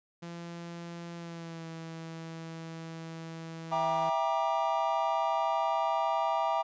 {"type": "tone with pitch glide", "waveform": "sawtooth", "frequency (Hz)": [170.5, 163.55], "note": ["F3", "E3"], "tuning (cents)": [-41, -13], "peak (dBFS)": -36, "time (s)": [0.22, 4.1], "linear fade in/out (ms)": 10, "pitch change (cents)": -72, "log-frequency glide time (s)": [1.16, 1.67]}
{"type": "chord", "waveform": "triangle", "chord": "E half-diminished seventh", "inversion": "none", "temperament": "just", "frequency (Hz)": [659.3, 791.1, 949.3, 1186.7], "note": ["E5", "G5", "Bb5", "D6"], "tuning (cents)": [0, 16, 31, 18], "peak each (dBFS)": [-30, -30, -30, -33], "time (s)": [3.71, 6.63], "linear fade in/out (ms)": 20}
{"effects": ["resampled to 16000 Hz"]}